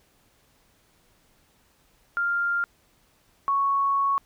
sine tone pair in turn, 1396.9 / 1108.7 Hz, F6 / C#6, 0 / 0 cents, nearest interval major third, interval 400 cents, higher first, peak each -22 / -20 dBFS, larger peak second, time 2.17-2.64 / 3.48-4.18 s, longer second, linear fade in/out 0 ms, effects pink hiss -63 dBFS RMS until 4.25 s

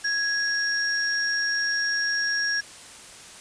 sine tone pair together, 1661.2 / 5584 Hz, G#6 / F8, 0 / -1 cents, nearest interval octave + major sixth, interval 2099 cents, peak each -24 / -27 dBFS, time 0.04-2.61 s, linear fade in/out 10 ms, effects white hiss -44 dBFS RMS until 3.4 s + resampled to 22050 Hz

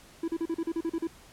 triangle tone bursts, 331 Hz, E4, 7 cents sharp, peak -25 dBFS, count 10, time 0.23-1.072 s, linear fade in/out 5 ms, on 50 ms, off 38 ms, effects pink hiss -54 dBFS RMS until 1.32 s + low-pass 12000 Hz 12 dB/octave

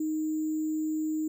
sine tone with sample-and-hold, 311.1 Hz, D#4, in tune, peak -27 dBFS, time 0-1.28 s, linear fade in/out 5 ms, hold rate 7350 Hz, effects none

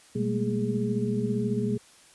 sine tone cluster, 122.3 / 197.9 / 212.5 / 230.7 / 413.8 Hz, B2 / G3 / G#3 / A#3 / G#4, -16 / +17 / +40 / -18 / -6 cents, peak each -31 dBFS, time 0.15-1.78 s, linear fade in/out 10 ms, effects white hiss -55 dBFS RMS until 2.14 s + resampled to 24000 Hz

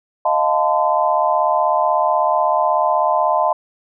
sine chord, F dominant seventh, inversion third, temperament equal with one note detuned, 622.3 / 698.5 / 880 / 1024.4 Hz, Eb5 / F5 / A5 / C6, 0 / 0 / 0 / -37 cents, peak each -19 dBFS, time 0.25-3.53 s, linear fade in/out 5 ms, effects none

